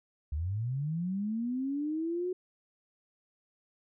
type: linear sweep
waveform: sine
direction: up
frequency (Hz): 68.8 to 370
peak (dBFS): -30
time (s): 0.32-2.33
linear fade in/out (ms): 5
effects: none